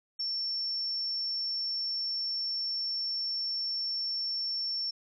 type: tone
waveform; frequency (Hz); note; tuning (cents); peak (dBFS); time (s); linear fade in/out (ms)
sine; 5430; F8; -50; -30; 0.19-4.91; 10
effects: none